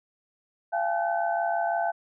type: tone cluster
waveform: sine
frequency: 684 / 787 / 853 / 1517 Hz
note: F5 / G5 / G#5 / F#6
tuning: -36 / +7 / +46 / +43 cents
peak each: -26 / -31 / -31 / -34 dBFS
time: 0.72-1.92 s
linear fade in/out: 20 ms
effects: none